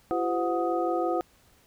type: tone cluster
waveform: sine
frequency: 341.1 / 387.1 / 512 / 730 / 1252 Hz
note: F4 / G4 / C5 / F#5 / D#6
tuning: -41 / -22 / -38 / -24 / +10 cents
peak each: -28 / -35 / -31 / -29 / -35 dBFS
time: 0.11-1.21 s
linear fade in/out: 0 ms
effects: pink hiss -61 dBFS RMS until 1.66 s